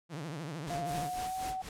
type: tone with vibrato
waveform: sawtooth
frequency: 155.2 Hz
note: D#3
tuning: 4 cents flat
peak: -34 dBFS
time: 0.09-1.11 s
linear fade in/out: 50 ms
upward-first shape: triangle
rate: 13 Hz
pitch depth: 240 cents each way
type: noise with tremolo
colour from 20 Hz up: pink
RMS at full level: -42 dBFS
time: 0.67-1.69 s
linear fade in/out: 2 ms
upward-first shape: sine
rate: 4.1 Hz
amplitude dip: 90%
type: tone with pitch glide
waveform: sine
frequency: 698.5 to 753 Hz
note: F5 to F#5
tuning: 0 to +30 cents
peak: -34 dBFS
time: 0.7-1.62 s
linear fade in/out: 5 ms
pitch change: +130 cents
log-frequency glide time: 0.82-1.36 s
type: noise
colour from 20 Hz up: blue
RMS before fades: -44 dBFS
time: 0.84-1.54 s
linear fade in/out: 50 ms
effects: low-pass 10000 Hz 12 dB/octave